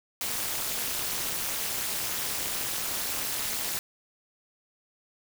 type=noise with amplitude modulation; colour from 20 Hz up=white; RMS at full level=-27 dBFS; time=0.21-3.79 s; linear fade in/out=2 ms; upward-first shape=sine; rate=230 Hz; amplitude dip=100%; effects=none